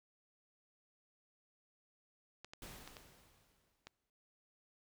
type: clicks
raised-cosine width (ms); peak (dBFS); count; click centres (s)
0.2; -32; 5; 2.446 / 2.535 / 2.876 / 2.968 / 3.87
type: noise with exponential decay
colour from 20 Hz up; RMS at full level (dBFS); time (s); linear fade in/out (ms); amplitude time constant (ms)
pink; -50; 2.62-4.1; 2; 320
effects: none